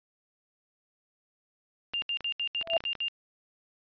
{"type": "clicks", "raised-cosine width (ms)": 0.3, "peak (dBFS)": -23, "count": 10, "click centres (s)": [1.936, 2.021, 2.207, 2.613, 2.674, 2.735, 2.766, 2.805, 2.839, 2.953]}
{"type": "tone bursts", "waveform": "sine", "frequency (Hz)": 2799, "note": "F7", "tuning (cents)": 3, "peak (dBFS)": -28, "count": 8, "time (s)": [1.94, 3.083], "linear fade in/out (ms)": 0, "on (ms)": 79, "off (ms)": 73}
{"type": "tone with exponential growth", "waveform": "sine", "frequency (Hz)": 665, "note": "E5", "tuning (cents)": 15, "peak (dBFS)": -19, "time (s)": [2.6, 2.77], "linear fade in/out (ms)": 2, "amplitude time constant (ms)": 35}
{"effects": ["resampled to 11025 Hz"]}